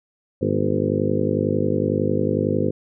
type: harmonic tone with a mistuned harmonic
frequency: 51 Hz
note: G#1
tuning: 31 cents flat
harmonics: 2 / 3 / 4 / 5 / 6 / 7 / 8 / 9 / 10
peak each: -27 / -27 / -27 / -27 / -27 / -27 / -27 / -27 / -27 dBFS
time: 0.41-2.71 s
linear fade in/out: 10 ms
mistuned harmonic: 5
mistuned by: -70 cents
effects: none